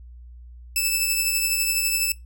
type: tone with tremolo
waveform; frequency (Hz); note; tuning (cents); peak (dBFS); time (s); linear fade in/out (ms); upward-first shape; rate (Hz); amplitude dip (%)
10% pulse; 2632; E7; -3; -10; 0.76-2.12; 2; triangle; 12; 40
effects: noise-tail reverb RT60 0.2 s tail -21 dB re dry + added 60 Hz sine -40 dBFS peak until 2.25 s